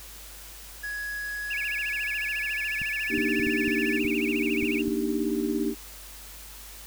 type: tone with pitch glide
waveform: triangle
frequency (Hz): 1672 to 1740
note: G#6 to A6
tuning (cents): +11 to -20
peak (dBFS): -29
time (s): 0.83-3.99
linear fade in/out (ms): 10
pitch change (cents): +69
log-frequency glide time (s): 1.31-3.35
type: tone with vibrato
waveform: sine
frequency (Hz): 2489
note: D#7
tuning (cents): 0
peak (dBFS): -29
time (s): 1.5-4.82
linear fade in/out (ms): 10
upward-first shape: sine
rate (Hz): 14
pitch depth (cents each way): 210
type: clicks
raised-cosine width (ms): 5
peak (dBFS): -26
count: 8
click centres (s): 2.817 / 3.179 / 3.398 / 3.469 / 3.679 / 4.05 / 4.629 / 4.88
type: chord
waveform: sine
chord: Eb major seventh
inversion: second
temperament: equal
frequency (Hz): 233.1 / 293.7 / 311.1 / 392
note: Bb3 / D4 / Eb4 / G4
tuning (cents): 0 / 0 / 0 / 0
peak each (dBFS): -30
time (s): 3.09-5.75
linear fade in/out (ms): 50
effects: added 50 Hz sine -47 dBFS peak until 6.86 s + white hiss -45 dBFS RMS until 6.86 s